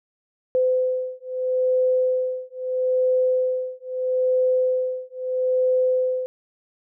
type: beating tone pair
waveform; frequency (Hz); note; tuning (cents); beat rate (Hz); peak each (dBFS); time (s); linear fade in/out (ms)
sine; 510 / 510.77; C5 / C5; -44 / -42; 0.77; -22; 0.55-6.26; 0
effects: none